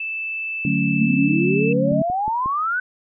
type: tone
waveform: sine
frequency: 2637 Hz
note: E7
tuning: in tune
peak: -24 dBFS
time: 0-1.73 s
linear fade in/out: 5 ms
type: chord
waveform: sine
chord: D major seventh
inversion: none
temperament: equal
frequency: 146.83 / 185 / 220 / 277.2 Hz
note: D3 / F#3 / A3 / C#4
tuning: 0 / 0 / 0 / 0 cents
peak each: -23 dBFS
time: 0.65-2.02 s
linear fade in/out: 2 ms
type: exponential sweep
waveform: sine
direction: up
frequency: 216.9 to 1529 Hz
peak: -19 dBFS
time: 1-2.8 s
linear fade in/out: 5 ms
type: click train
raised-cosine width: 3 ms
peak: -20 dBFS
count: 4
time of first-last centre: 1.92-2.46 s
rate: 5.56 Hz
effects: none